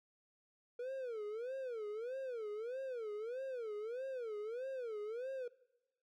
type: tone with vibrato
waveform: triangle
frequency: 472.1 Hz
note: A#4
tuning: 22 cents sharp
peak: -38 dBFS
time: 0.79-5.48 s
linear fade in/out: 5 ms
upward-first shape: sine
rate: 1.6 Hz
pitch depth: 220 cents each way
effects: noise-tail reverb RT60 1.0 s tail -22 dB re dry